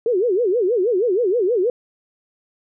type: tone with vibrato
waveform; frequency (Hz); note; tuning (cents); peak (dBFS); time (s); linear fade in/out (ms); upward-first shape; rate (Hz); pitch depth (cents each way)
sine; 421.5; G#4; +26; -15; 0.06-1.7; 2; sine; 6.3; 290
effects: none